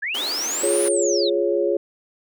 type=linear two-way sweep; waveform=sine; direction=up then down; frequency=1600 to 9956 to 3541 Hz; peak=-23 dBFS; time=0.02-1.3 s; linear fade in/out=10 ms; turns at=0.83 s
type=high-pass noise; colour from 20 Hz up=pink; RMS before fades=-32 dBFS; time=0.14-0.89 s; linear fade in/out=10 ms; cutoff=260 Hz; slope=48 dB/octave
type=chord; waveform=sine; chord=Db major; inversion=first; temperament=equal; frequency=349.2 / 415.3 / 554.4 Hz; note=F4 / Ab4 / Db5; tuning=0 / 0 / 0 cents; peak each=-22 dBFS; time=0.63-1.77 s; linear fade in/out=5 ms
effects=none